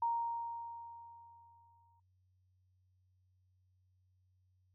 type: tone with exponential decay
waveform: sine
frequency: 932.3 Hz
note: A#5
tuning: in tune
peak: -30 dBFS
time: 0.02-2 s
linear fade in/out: 5 ms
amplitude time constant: 430 ms
effects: noise-tail reverb RT60 0.1 s tail -24 dB re dry + added 92 Hz sine -70 dBFS peak until 4.74 s